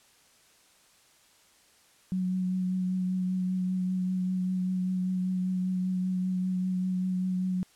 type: tone with vibrato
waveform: sine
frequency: 184.4 Hz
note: F#3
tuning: 6 cents flat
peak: -26 dBFS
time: 2.12-7.63 s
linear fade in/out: 0 ms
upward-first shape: triangle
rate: 5.1 Hz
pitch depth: 19 cents each way
effects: white hiss -61 dBFS RMS until 7.75 s + low-pass 10000 Hz 12 dB/octave